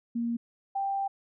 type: tone pair in turn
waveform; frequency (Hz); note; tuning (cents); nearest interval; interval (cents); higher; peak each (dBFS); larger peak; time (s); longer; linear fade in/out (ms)
sine; 234.4 / 787.1; A#3 / G5; +10 / +7; octave + major sixth; 2097; second; -27; neither; 0.15-0.37 / 0.75-1.08; second; 10
effects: none